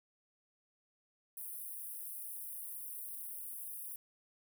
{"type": "high-pass noise", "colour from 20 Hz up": "white", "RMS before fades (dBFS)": -45, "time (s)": [1.37, 3.96], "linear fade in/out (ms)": 2, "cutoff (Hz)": 9100, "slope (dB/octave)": 96, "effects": []}